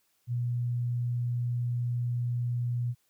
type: tone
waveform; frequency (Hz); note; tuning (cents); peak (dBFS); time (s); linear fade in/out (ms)
sine; 121.1; B2; -34; -27; 0.27-2.95; 50
effects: white hiss -72 dBFS RMS until 3.09 s